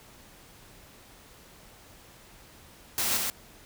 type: noise with echo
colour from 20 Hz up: white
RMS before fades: -28 dBFS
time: 2.98-3.17 s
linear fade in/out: 0 ms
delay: 130 ms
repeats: 1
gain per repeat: -2 dB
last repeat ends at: 3.3 s
effects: pink hiss -53 dBFS RMS until 3.65 s